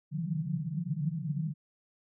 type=band-pass noise; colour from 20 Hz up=pink; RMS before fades=-33 dBFS; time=0.11-1.54 s; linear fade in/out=50 ms; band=140 to 180 Hz; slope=96 dB/octave; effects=none